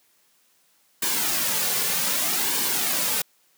white noise with flanger, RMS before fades -24 dBFS, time 1.02-3.22 s, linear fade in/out 5 ms, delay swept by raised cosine 1.5 to 3.2 ms, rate 0.64 Hz, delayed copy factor -0.55, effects white hiss -63 dBFS RMS until 3.57 s + high-pass 150 Hz 12 dB/octave

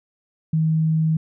sine tone, 158.9 Hz, D#3, 37 cents sharp, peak -16 dBFS, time 0.53-1.17 s, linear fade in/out 5 ms, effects none

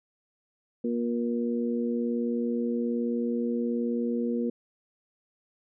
harmonic tone, 118.8 Hz, A#2, 33 cents sharp, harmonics 2 / 3 / 4, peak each -27 / -34 / -32 dBFS, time 0.84-4.5 s, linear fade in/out 5 ms, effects none

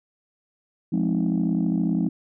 sine chord, F minor seventh, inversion none, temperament just, 174.61 / 209.5 / 261.9 / 314.3 Hz, F3 / Ab3 / C4 / Eb4, 0 / +15 / +2 / +18 cents, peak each -23 / -24 / -25 / -27 dBFS, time 0.92-2.09 s, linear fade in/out 10 ms, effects tanh soft clip ceiling -14 dBFS

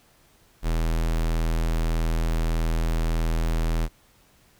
square tone, 40.83 Hz, E1, 16 cents flat, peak -22 dBFS, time 0.62-3.89 s, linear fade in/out 50 ms, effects pink hiss -59 dBFS RMS until 4.59 s

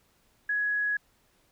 sine tone, 1675 Hz, G#6, 14 cents sharp, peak -25 dBFS, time 0.49-0.97 s, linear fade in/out 5 ms, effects pink hiss -67 dBFS RMS until 1.51 s

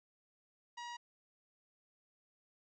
sawtooth tone, 956 Hz, A#5, 43 cents sharp, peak -40 dBFS, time 0.77-0.97 s, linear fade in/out 10 ms, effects resampled to 16000 Hz

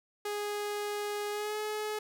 sawtooth tone with pitch glide, 414 to 425.4 Hz, G#4 to G#4, -5 to +42 cents, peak -29 dBFS, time 0.25-1.99 s, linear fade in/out 5 ms, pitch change +47 cents, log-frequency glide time 1.3-1.57 s, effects none

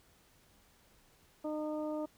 harmonic tone, 305.2 Hz, D#4, 33 cents flat, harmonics 1 / 2 / 3 / 4, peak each -37 / -38 / -47 / -51 dBFS, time 1.44-2.06 s, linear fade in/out 10 ms, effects pink hiss -66 dBFS RMS until 2.17 s

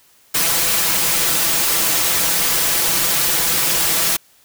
white noise with comb filter, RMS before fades -17 dBFS, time 0.34-4.17 s, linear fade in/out 10 ms, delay 6 ms, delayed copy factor +0.65, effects white hiss -53 dBFS RMS until 4.44 s

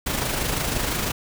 pink noise with amplitude modulation, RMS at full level -23 dBFS, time 0.06-1.12 s, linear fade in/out 10 ms, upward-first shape sine, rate 25.9 Hz, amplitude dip 45%, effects none

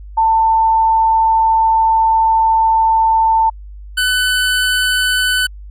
sine / 25% pulse tone pair in turn, 893 / 1501.8 Hz, A5 / F#6, +25 / +25 cents, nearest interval major sixth, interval 900 cents, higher second, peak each -9 dBFS, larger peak neither, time 0.17-3.5 / 3.97-5.47 s, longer first, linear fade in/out 10 ms, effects added 50 Hz sine -30 dBFS peak until 5.7 s + resampled to 32000 Hz

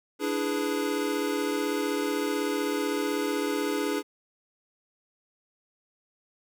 square chord, E dominant seventh, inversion third, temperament equal, 293.7 / 329.6 / 415.3 / 493.9 Hz, D4 / E4 / G#4 / B4, 0 / 0 / 0 / 0 cents, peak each -31 / -35 / -31 / -36 dBFS, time 0.19-4.03 s, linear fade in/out 50 ms, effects none

